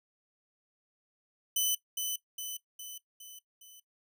10% pulse tone with echo, 3013 Hz, F#7, 31 cents sharp, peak -18 dBFS, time 1.56-1.75 s, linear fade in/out 5 ms, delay 410 ms, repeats 5, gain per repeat -5 dB, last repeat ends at 3.8 s, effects noise-tail reverb RT60 0.1 s tail -17 dB re dry

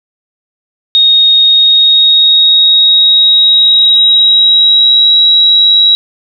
sine tone with pitch glide, 3729 to 3867 Hz, A#7 to B7, 0 to -37 cents, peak -3 dBFS, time 0.95-5.95 s, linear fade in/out 0 ms, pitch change +63 cents, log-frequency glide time 1.43-5.16 s, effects none

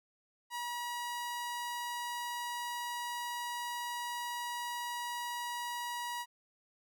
sawtooth tone, 962 Hz, B5, 46 cents flat, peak -33 dBFS, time 0.5-6.26 s, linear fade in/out 50 ms, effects none

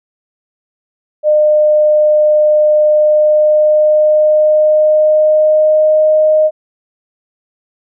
sine tone with pitch glide, 606 to 618.7 Hz, D#5 to D#5, -46 to -10 cents, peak -6 dBFS, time 1.23-6.51 s, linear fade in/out 50 ms, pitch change +36 cents, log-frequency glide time 2.88-6.12 s, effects none

